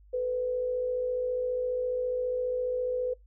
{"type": "tone pair together", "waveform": "sine", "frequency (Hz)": [446.3, 501], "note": ["A4", "B4"], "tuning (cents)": [25, 25], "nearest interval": "major second", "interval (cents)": 200, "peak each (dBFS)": [-38, -27], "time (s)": [0.13, 3.14], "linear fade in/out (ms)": 10, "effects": ["noise-tail reverb RT60 0.2 s tail -26 dB re dry", "added 50 Hz sine -53 dBFS peak until 3.26 s"]}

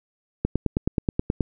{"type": "click train", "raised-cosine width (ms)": 3, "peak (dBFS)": -8, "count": 10, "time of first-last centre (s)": [0.45, 1.407], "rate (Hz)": 9.4, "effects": []}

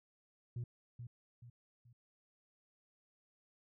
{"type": "tone with echo", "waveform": "sine", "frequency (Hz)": 120, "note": "B2", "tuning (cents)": -49, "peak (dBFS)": -36, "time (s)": [0.56, 0.64], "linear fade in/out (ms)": 5, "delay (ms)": 430, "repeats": 3, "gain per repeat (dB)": -8, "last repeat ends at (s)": 1.93, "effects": ["tanh soft clip ceiling -37 dBFS"]}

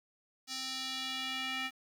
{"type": "tone with band-pass filter sweep", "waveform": "square", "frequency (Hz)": 261.8, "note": "C4", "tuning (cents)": 1, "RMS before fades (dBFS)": -38, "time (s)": [0.47, 1.71], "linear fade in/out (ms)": 50, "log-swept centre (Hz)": [5100, 2400], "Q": 2.1, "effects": ["9-bit"]}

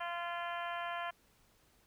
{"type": "harmonic tone", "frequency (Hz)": 345, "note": "F4", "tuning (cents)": -21, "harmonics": [2, 3, 4, 5, 6, 7, 8, 9], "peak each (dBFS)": [-41, -42, -45, -45, -52, -51, -54, -51], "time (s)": [0, 1.11], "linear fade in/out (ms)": 10, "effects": ["pink hiss -69 dBFS RMS until 1.86 s"]}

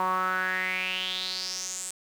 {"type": "tone with band-pass filter sweep", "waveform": "sawtooth", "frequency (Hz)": 185.5, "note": "F#3", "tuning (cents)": 5, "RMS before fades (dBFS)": -30, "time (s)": [0, 1.91], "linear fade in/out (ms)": 0, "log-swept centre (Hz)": [980, 8300], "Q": 6, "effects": ["8-bit"]}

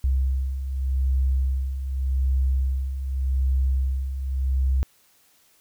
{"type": "beating tone pair", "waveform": "sine", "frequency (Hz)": [65.3, 66.15], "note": ["C2", "C2"], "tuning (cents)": [-3, 20], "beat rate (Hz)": 0.85, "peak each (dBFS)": [-28, -21], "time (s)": [0.04, 4.83], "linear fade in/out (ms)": 0, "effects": ["white hiss -60 dBFS RMS until 5.6 s"]}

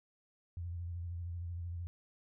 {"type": "tone with vibrato", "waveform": "sine", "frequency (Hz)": 86.3, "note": "F2", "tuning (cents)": -20, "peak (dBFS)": -38, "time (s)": [0.57, 1.87], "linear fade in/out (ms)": 0, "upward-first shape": "square", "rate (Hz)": 13, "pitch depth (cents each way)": 37, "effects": []}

